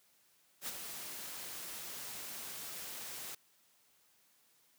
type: noise with ADSR envelope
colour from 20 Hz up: white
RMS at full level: -39 dBFS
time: 0.61-3.35 s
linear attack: 63 ms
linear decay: 40 ms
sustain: -6 dB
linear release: 6 ms
effects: white hiss -70 dBFS RMS until 4.78 s + high-pass 100 Hz 12 dB/octave